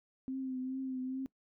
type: tone with vibrato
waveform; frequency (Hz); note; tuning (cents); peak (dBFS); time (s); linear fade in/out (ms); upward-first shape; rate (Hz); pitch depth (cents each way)
sine; 260.6; C4; -7; -35; 0.28-1.26; 0; triangle; 2.4; 39
effects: noise-tail reverb RT60 0.1 s tail -22 dB re dry